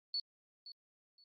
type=tone with echo; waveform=sine; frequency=4435 Hz; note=C#8; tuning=in tune; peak=-34 dBFS; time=0.14-0.2 s; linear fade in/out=2 ms; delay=520 ms; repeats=2; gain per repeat=-14 dB; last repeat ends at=1.24 s; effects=Opus 48 kbps